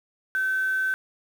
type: tone with quantisation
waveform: sine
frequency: 1534 Hz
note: G6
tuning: 38 cents flat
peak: -22 dBFS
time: 0.35-0.94 s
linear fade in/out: 0 ms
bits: 7
effects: none